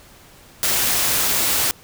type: noise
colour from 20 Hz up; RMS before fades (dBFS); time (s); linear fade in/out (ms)
white; -19; 0.63-1.71; 0
effects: pink hiss -47 dBFS RMS until 1.83 s